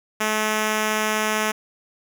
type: tone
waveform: 5% pulse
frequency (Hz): 215.5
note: A3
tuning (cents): -36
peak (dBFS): -9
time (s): 0.2-1.52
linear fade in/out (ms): 10
effects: none